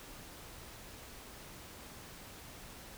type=silence; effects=pink hiss -51 dBFS RMS until 2.97 s